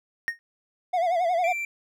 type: tone with exponential decay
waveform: triangle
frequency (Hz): 1854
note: A#6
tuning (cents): -10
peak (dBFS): -18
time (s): 0.28-0.39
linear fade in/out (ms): 0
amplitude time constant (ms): 22
type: tone with vibrato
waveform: triangle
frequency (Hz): 698.5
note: F5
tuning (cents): 0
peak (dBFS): -19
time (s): 0.93-1.53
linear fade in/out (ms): 10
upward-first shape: sine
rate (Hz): 11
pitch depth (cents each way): 99
type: tone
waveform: triangle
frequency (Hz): 2349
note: D7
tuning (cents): 0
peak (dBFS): -26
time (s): 1.44-1.65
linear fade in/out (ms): 2
effects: none